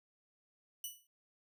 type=tone with exponential decay; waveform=5% pulse; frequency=2960 Hz; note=F#7; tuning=in tune; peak=-29 dBFS; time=0.84-1.07 s; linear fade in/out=2 ms; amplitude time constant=49 ms; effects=none